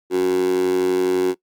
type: tone with high-pass filter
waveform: 15% pulse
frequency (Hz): 92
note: F#2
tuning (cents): -9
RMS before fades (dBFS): -18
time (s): 0.1-1.35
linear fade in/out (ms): 50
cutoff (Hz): 350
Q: 7.3
effects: noise-tail reverb RT60 0.1 s tail -20 dB re dry + Opus 48 kbps